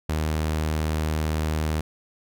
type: tone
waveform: sawtooth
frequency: 77.78 Hz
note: D#2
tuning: in tune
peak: -19 dBFS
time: 0.09-1.81 s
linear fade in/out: 5 ms
effects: none